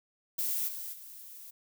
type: noise with level steps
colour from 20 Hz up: violet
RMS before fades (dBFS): -32 / -40 / -48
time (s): 0.38-1.51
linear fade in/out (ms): 10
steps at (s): 0.67 / 0.92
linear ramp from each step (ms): 20
effects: none